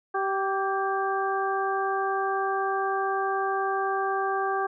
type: harmonic tone with a mistuned harmonic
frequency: 388 Hz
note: G4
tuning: 18 cents flat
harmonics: 1 / 2 / 3 / 4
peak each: -29 / -28 / -30 / -33 dBFS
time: 0.14-4.67 s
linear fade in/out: 10 ms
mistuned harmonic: 4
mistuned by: +39 cents
effects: none